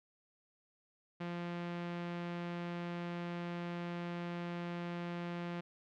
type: tone with low-pass filter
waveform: sawtooth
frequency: 173.3 Hz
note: F3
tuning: 13 cents flat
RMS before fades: -41 dBFS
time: 1.2-5.61 s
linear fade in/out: 10 ms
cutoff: 2800 Hz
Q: 1.1
effects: none